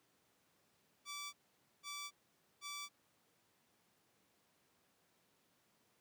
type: tone bursts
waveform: 10% pulse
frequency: 1157 Hz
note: D6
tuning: 26 cents flat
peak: -36 dBFS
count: 3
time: 1.05-2.89 s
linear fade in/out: 50 ms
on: 280 ms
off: 500 ms
effects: pink hiss -75 dBFS RMS until 6 s + high-pass 150 Hz 12 dB/octave